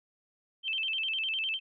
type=tone with vibrato; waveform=sine; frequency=2871 Hz; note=F7; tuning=47 cents sharp; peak=-29 dBFS; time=0.63-1.6 s; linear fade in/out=50 ms; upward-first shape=square; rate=9.9 Hz; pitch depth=150 cents each way; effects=none